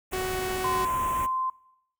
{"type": "band-stop noise", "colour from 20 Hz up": "pink", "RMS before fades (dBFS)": -36, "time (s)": [0.11, 1.27], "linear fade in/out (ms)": 20, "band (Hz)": [3100, 6600], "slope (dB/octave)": 48}
{"type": "tone", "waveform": "sawtooth", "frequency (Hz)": 372.2, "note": "F#4", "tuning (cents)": 10, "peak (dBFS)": -24, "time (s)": [0.13, 0.85], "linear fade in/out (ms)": 2}
{"type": "tone with pitch glide", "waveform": "sine", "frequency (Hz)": [1031, 1038.2], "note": ["C6", "C6"], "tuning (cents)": [-26, -14], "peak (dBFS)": -25, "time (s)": [0.64, 1.5], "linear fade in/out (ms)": 5, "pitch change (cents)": 12, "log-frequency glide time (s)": [0.91, 1.26]}
{"effects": ["noise-tail reverb RT60 0.8 s tail -21 dB re dry"]}